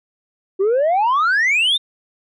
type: exponential sweep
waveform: sine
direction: up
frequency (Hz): 370 to 3729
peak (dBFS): -11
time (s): 0.59-1.78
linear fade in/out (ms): 20
effects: tanh soft clip ceiling -12 dBFS